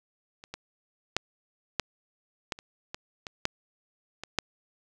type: clicks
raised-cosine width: 0.2 ms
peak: -28 / -20 / -7 / -8 / -13 / -27 / -18 / -20 / -8 / -20 / -7 dBFS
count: 11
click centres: 0.439 / 0.54 / 1.166 / 1.797 / 2.522 / 2.589 / 2.945 / 3.268 / 3.454 / 4.236 / 4.387 s
effects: none